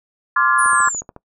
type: chord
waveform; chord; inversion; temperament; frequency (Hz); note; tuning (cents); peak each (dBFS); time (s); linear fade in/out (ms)
sine; D half-diminished seventh; third; equal with one note detuned; 1046.5 / 1174.7 / 1396.9 / 1691.2; C6 / D6 / F6 / Ab6; 0 / 0 / 0 / +31; -18; 0.36-0.89; 5
type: exponential sweep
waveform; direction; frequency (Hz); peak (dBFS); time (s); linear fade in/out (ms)
sine; down; 10000 to 6645; -22; 0.58-1.01; 10
type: click train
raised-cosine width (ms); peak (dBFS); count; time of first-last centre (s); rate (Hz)
1; -21; 8; 0.66-1.164; 13.9
effects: noise-tail reverb RT60 0.1 s tail -22 dB re dry